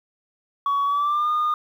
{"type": "tone with pitch glide", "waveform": "sine", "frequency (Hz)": [1125, 1219.8], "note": ["C#6", "D#6"], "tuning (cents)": [25, -35], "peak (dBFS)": -17, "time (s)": [0.66, 1.54], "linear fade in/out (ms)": 2, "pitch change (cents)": 140, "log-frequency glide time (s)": [0.85, 1.3], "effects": ["tanh soft clip ceiling -17 dBFS", "9-bit"]}